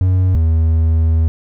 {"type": "tone pair in turn", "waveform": "triangle", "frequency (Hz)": [92.5, 80.71], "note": ["F#2", "E2"], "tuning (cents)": [0, -36], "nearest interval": "major second", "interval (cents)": 236, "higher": "first", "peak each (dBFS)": -8, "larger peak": "neither", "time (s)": [[0.01, 0.35], [0.35, 1.28]], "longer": "second", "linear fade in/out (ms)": 0, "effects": []}